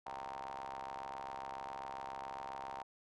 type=ring-modulated tone; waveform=sawtooth; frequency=67.3 Hz; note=C2; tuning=49 cents sharp; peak=-36 dBFS; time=0.06-2.83 s; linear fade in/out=5 ms; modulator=852 Hz; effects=low-pass 6000 Hz 12 dB/octave